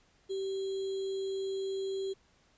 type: tone with sample-and-hold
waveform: sine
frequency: 386.7 Hz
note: G4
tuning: 24 cents flat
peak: -32 dBFS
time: 0.29-2.14 s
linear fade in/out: 20 ms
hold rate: 3675 Hz
effects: pink hiss -67 dBFS RMS until 2.57 s + resampled to 16000 Hz